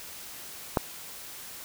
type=click; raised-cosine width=1 ms; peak=-8 dBFS; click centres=0.772 s; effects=white hiss -43 dBFS RMS until 1.64 s